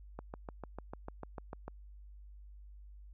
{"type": "click train", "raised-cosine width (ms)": 1, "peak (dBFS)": -28, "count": 11, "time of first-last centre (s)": [0.19, 1.68], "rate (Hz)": 6.71, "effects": ["added 50 Hz sine -50 dBFS peak until 3.13 s"]}